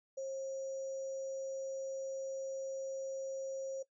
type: tone with sample-and-hold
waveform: sine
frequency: 536 Hz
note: C5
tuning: 42 cents sharp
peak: -37 dBFS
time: 0.17-3.83 s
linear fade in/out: 10 ms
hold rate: 6300 Hz
effects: noise-tail reverb RT60 0.1 s tail -20 dB re dry + resampled to 22050 Hz